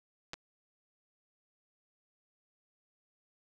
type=clicks; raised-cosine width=0.2 ms; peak=-22 / -26 dBFS; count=2; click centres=0.334 / 0.34 s; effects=none

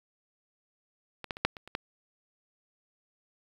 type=clicks; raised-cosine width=0.3 ms; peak=-23 / -16 / -25 / -7 / -26 / -30 / -15 dBFS; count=7; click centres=1.243 / 1.308 / 1.369 / 1.45 / 1.568 / 1.676 / 1.751 s; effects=8-bit

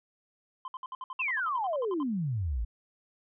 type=tone bursts; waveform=triangle; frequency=1036 Hz; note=C6; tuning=17 cents flat; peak=-34 dBFS; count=16; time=0.65-2.03 s; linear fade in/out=2 ms; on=30 ms; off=60 ms
type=exponential sweep; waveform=sine; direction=down; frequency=2792 to 50.4 Hz; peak=-28 dBFS; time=1.19-2.65 s; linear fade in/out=10 ms
effects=resampled to 8000 Hz

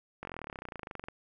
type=slowing click train; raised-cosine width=0.5 ms; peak=-25 dBFS; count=28; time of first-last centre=0.23-1.085 s; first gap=21 ms; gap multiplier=1.03; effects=none

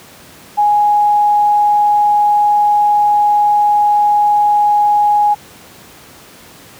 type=tone; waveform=sine; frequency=830.6 Hz; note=G#5; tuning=in tune; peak=-8 dBFS; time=0.57-5.35 s; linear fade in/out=20 ms; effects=pink hiss -39 dBFS RMS until 6.79 s + high-pass 100 Hz 12 dB/octave

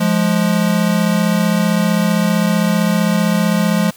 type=tone pair together; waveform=square; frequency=174.61 / 210.1 Hz; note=F3 / G#3; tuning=0 / +20 cents; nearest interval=minor third; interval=320 cents; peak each=-16 dBFS; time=0-3.91 s; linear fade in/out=10 ms; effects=white hiss -43 dBFS RMS until 3.96 s

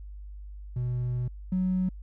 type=tone pair in turn; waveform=triangle; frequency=123.47 / 185 Hz; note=B2 / F#3; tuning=0 / 0 cents; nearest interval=perfect fifth; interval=700 cents; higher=second; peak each=-24 / -20 dBFS; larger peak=second; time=0.76-1.28 / 1.52-1.89 s; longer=first; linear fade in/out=5 ms; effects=tanh soft clip ceiling -21 dBFS + added 50 Hz sine -39 dBFS peak until 2.02 s

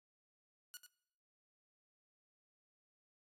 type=tone with echo; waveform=5% pulse; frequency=1457 Hz; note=F#6; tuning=27 cents flat; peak=-36 dBFS; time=0.74-0.77 s; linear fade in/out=0 ms; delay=93 ms; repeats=1; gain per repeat=-8 dB; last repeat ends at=0.863 s; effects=noise-tail reverb RT60 0.8 s tail -22 dB re dry + AAC 48 kbps

